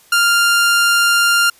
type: tone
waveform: sawtooth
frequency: 1396.9 Hz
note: F6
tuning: in tune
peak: -7 dBFS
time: 0.12-1.5 s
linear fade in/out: 5 ms
effects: white hiss -49 dBFS RMS until 1.59 s + resampled to 32000 Hz